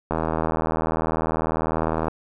click train, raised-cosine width 1 ms, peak -9 dBFS, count 159, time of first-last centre 0.11-2.083 s, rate 80.1 Hz, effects none

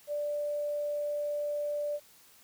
sine tone with quantisation, 587.3 Hz, D5, in tune, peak -30 dBFS, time 0.07-2 s, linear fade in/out 50 ms, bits 10, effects white hiss -59 dBFS RMS until 2.43 s

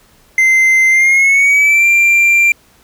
triangle tone with pitch glide, 2075 to 2370 Hz, C7 to D7, -15 to +15 cents, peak -5 dBFS, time 0.38-2.52 s, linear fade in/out 2 ms, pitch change +230 cents, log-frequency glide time 0.89-1.87 s, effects pink hiss -49 dBFS RMS until 2.83 s

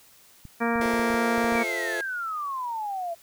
clicks, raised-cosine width 5 ms, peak -30 dBFS, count 12, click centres 0.453 / 0.758 / 0.801 / 0.858 / 0.938 / 0.995 / 1.104 / 1.143 / 1.38 / 1.444 / 1.524 / 1.554 s
harmonic tone, 233.1 Hz, A#3, in tune, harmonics 1 / 2 / 3 / 4 / 5 / 6 / 7 / 8 / 10, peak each -26 / -29 / -31 / -32 / -33 / -34 / -34 / -35 / -36 dBFS, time 0.6-1.64 s, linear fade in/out 20 ms
sawtooth chord, F major seventh, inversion none, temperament just, 349.2 / 436.5 / 523.8 / 654.8 Hz, F4 / A4 / C5 / E5, 0 / -14 / +2 / -12 cents, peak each -31 dBFS, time 0.81-2.01 s, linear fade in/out 2 ms
sine exponential sweep, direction down, 2372 to 660 Hz, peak -28 dBFS, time 1.54-3.15 s, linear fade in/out 20 ms
effects white hiss -55 dBFS RMS until 3.22 s

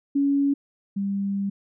sine tone pair in turn, 280.5 / 198.34 Hz, C#4 / G3, +21 / +21 cents, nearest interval tritone, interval 600 cents, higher first, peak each -18 / -23 dBFS, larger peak first, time 0.15-0.54 / 0.96-1.5 s, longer second, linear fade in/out 10 ms, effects none

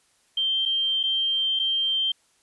sine tone with dropouts, 3151 Hz, G7, 8 cents sharp, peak -21 dBFS, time 0.37-2.12 s, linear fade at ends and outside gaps 5 ms, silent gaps 0.654-0.658 / 1.031-1.036 / 1.592-1.596 s, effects white hiss -64 dBFS RMS until 2.42 s + resampled to 24000 Hz

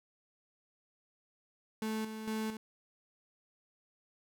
35% pulse tone with tremolo, 218.6 Hz, A3, 11 cents flat, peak -32 dBFS, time 1.82-2.57 s, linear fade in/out 2 ms, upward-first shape square, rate 2.2 Hz, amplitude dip 55%, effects none

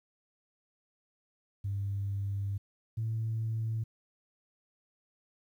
sine tone pair in turn, 99.5 / 111.68 Hz, G2 / A2, +26 / +26 cents, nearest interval major second, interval 200 cents, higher second, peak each -30 / -29 dBFS, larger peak second, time 1.64-2.58 / 2.97-3.84 s, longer first, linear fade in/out 10 ms, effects tanh soft clip ceiling -26 dBFS + 11-bit

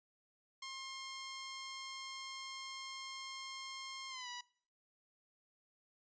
10% pulse tone with pitch glide, 1066 to 977.5 Hz, C6 to B5, +32 to -18 cents, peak -36 dBFS, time 0.62-4.41 s, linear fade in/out 5 ms, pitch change -150 cents, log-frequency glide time 4.09-4.28 s, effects noise-tail reverb RT60 0.5 s tail -21 dB re dry + resampled to 16000 Hz

